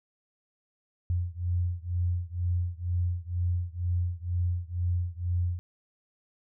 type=beating tone pair; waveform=sine; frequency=87.31 / 89.41 Hz; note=F2 / F2; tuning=0 / +41 cents; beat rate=2.1 Hz; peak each=-29 / -30 dBFS; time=1.1-5.59 s; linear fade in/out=0 ms; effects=none